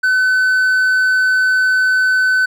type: tone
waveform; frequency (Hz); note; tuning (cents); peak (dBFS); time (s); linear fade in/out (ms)
triangle; 1513; F#6; +38; -9; 0.03-2.46; 10
effects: none

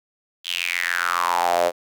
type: tone with high-pass filter sweep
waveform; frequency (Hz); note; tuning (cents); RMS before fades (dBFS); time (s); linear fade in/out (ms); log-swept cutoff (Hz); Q
sawtooth; 87.31; F2; 0; -22; 0.44-1.72; 50; 3300 to 540; 6
effects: none

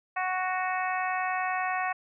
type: harmonic tone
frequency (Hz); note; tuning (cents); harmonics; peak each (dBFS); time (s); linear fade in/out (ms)
370; F#4; 0; 2 / 3 / 4 / 5 / 6 / 7; -30 / -33 / -37 / -34 / -39 / -39; 0.16-1.93; 10
effects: none

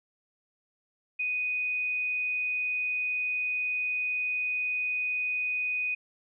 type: tone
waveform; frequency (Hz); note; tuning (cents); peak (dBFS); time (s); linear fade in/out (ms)
sine; 2489; D#7; 0; -27; 1.19-5.95; 10
effects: none

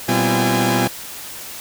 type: tone cluster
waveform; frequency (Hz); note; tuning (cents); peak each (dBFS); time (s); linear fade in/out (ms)
sawtooth; 120.9 / 193 / 255.8 / 339.3 / 820; B2 / G3 / C4 / F4 / G#5; -36 / -27 / -39 / -50 / -22; -18; 0.08-0.88; 10
effects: white hiss -33 dBFS RMS until 1.6 s

